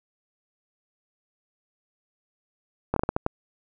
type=slowing click train; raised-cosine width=1 ms; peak=-9 dBFS; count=7; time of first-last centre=2.94-3.264 s; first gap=23 ms; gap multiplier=1.34; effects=none